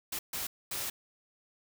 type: noise bursts at uneven times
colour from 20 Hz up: white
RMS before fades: -36 dBFS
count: 3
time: 0.12-0.19 / 0.33-0.47 / 0.71-0.9 s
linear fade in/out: 5 ms
effects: none